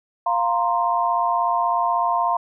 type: chord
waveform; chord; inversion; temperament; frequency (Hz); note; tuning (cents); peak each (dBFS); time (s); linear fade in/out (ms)
sine; F suspended fourth; none; just; 698.5 / 931.3 / 1047.7; F5 / Bb5 / C6; 0 / -2 / +2; -22; 0.26-2.37; 5
effects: none